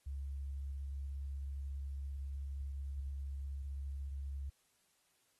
sine tone, 69.1 Hz, C#2, 5 cents flat, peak -39 dBFS, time 0.06-4.5 s, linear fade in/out 10 ms, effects white hiss -75 dBFS RMS until 5.39 s + AAC 32 kbps

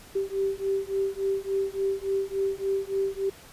sine beating tone pair, 388.5 / 392 Hz, G4 / G4, -16 / 0 cents, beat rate 3.5 Hz, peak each -28 dBFS, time 0.15-3.3 s, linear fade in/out 10 ms, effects pink hiss -49 dBFS RMS until 3.52 s + resampled to 32000 Hz

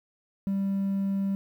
triangle tone, 196 Hz, G3, in tune, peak -22 dBFS, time 0.47-1.35 s, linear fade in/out 0 ms, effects tanh soft clip ceiling -19 dBFS + 10-bit

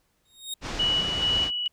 sawtooth tone with exponential growth, 3729 Hz, A#7, in tune, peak -25 dBFS, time 0.25-0.54 s, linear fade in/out 5 ms, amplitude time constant 62 ms
pink low-pass noise, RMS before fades -33 dBFS, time 0.61-1.51 s, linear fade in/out 50 ms, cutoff 6200 Hz, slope 24 dB/octave
sine tone with tremolo, 2939 Hz, F#7, 12 cents flat, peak -21 dBFS, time 0.79-1.68 s, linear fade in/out 10 ms, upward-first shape square, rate 2.3 Hz, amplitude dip 45%
effects pink hiss -70 dBFS RMS until 1.72 s

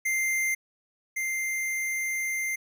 square tone pair in turn, 2093 / 2093 Hz, C7 / C7, 0 / 0 cents, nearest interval unison, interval 0 cents, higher neither, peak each -25 / -28 dBFS, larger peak first, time 0.05-0.55 / 1.16-2.56 s, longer second, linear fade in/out 10 ms, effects none

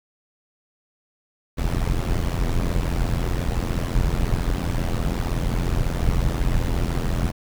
brown noise with amplitude modulation, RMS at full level -18 dBFS, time 1.57-7.32 s, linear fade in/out 20 ms, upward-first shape sine, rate 85.7 Hz, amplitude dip 90%, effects none

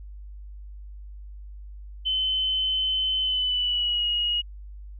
sine tone with pitch glide, 3053 to 2887 Hz, G7 to F#7, -46 to -43 cents, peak -22 dBFS, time 2.05-4.42 s, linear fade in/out 20 ms, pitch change -97 cents, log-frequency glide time 3.2-4.06 s, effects added 50 Hz sine -38 dBFS peak until 4.99 s

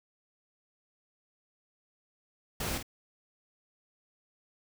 pink noise with echo, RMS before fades -34 dBFS, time 2.6-2.78 s, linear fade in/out 5 ms, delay 48 ms, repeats 1, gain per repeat -7 dB, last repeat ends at 2.828 s, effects none

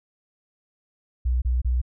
sine tone bursts, 61.74 Hz, B1, in tune, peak -19 dBFS, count 3, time 1.25-1.816 s, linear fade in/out 10 ms, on 170 ms, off 28 ms, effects none

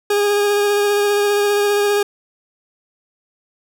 40% pulse tone with vibrato, 409.8 Hz, G#4, 23 cents flat, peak -13 dBFS, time 0.1-2.03 s, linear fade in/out 5 ms, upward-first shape sine, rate 15 Hz, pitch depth 15 cents each way, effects none

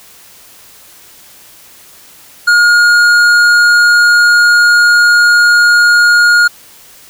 triangle tone with tanh clipping, 1428 Hz, F6, 38 cents sharp, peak -6 dBFS, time 2.47-6.48 s, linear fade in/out 10 ms, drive 15 dB, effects white hiss -39 dBFS RMS until 7.09 s

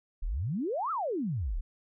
sine exponential two-way sweep, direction up then down, 30.87 to 1367 to 30.87 Hz, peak -29 dBFS, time 0.22-1.61 s, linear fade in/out 10 ms, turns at 0.91 s, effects none

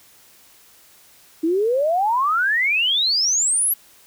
sine exponential sweep, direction up, 311.1 to 11900 Hz, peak -16 dBFS, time 1.43-3.74 s, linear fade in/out 10 ms, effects white hiss -51 dBFS RMS until 4.06 s

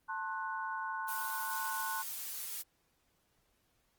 sine chord, F# diminished, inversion first, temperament just, 888 / 1065.6 / 1480 Hz, A5 / C6 / F#6, +16 / +31 / 0 cents, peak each -40 dBFS, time 0.08-2.03 s, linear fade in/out 20 ms
blue noise, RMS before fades -41 dBFS, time 1.07-2.63 s, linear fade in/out 20 ms
effects pink hiss -75 dBFS RMS until 3.98 s + Opus 24 kbps

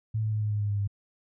sine tone with pitch steps, 109.7 / 108.38 / 107.07 / 105.78 / 104.5 / 103.24 / 102 / 100.77 Hz, A2 / A2 / A2 / G#2 / G#2 / G#2 / G#2 / G2, -5 / -26 / -47 / +32 / +11 / -10 / -31 / +48 cents, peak -25 dBFS, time 0.14-0.876 s, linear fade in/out 10 ms, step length 92 ms, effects none

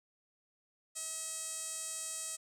sawtooth tone with band-pass filter, 641 Hz, E5, 49 cents flat, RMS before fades -41 dBFS, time 0.95-2.37 s, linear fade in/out 20 ms, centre 8100 Hz, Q 4.4, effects none

